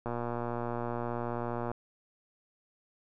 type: click train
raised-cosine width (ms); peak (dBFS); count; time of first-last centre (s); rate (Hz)
1; -21; 198; 0.06-1.715; 119
effects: none